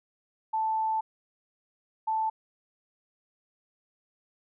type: tone bursts at uneven times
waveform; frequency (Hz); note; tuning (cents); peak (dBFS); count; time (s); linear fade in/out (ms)
sine; 880; A5; 0; -25; 2; 0.53-1.01 / 2.07-2.3; 10
effects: none